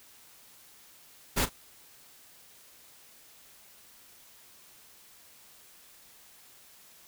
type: noise with echo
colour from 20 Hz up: pink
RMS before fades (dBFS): -26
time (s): 1.36-1.46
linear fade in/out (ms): 20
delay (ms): 38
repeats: 1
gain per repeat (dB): -15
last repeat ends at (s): 1.498
effects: white hiss -56 dBFS RMS until 7.07 s